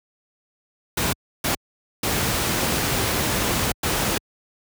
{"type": "noise bursts at uneven times", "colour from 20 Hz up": "pink", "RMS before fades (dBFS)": -22, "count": 4, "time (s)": [[0.97, 1.13], [1.44, 1.55], [2.03, 3.72], [3.83, 4.18]], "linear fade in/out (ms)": 5, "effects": ["high-pass 60 Hz 12 dB/octave"]}